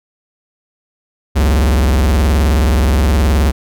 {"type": "tone with vibrato", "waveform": "square", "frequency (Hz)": 69.3, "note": "C#2", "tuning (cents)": 0, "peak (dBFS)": -10, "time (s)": [1.35, 3.52], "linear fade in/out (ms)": 20, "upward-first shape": "sine", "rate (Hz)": 19, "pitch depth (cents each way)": 300, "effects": []}